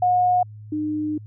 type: tone pair in turn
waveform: sine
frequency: 723 / 304 Hz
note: F#5 / D#4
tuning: -40 / -40 cents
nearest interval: octave + minor third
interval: 1500 cents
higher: first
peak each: -15 / -22 dBFS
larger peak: first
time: 0.02-0.43 / 0.72-1.18 s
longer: second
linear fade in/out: 5 ms
effects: added 106 Hz sine -37 dBFS peak until 1.26 s